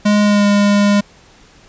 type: tone with pitch glide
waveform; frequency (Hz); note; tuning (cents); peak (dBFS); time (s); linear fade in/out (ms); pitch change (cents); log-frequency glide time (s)
square; 207.7 to 203.8; G#3 to G#3; 0 to -32; -10; 0.05-1.01; 10; -32; 0.22-0.46
effects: pink hiss -46 dBFS RMS until 1.68 s + resampled to 16000 Hz